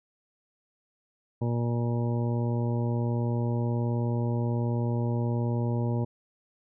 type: harmonic tone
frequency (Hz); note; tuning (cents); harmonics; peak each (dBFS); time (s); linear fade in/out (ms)
118.7; A#2; +32; 1 / 2 / 3 / 4 / 5 / 7 / 8; -26 / -32 / -36 / -38 / -40 / -43 / -44; 1.41-6.05; 10
effects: none